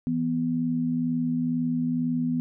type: tone pair together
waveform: sine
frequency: 164.81 / 246.9 Hz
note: E3 / B3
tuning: 0 / 0 cents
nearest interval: perfect fifth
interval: 700 cents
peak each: -29 / -24 dBFS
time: 0.07-2.4 s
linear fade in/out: 0 ms
effects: none